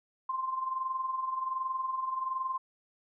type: tone with amplitude modulation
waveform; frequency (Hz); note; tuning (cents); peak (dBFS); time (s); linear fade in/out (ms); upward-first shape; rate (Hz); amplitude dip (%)
sine; 1046.5; C6; 0; -28; 0.29-2.58; 5; sine; 21.3; 60
effects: none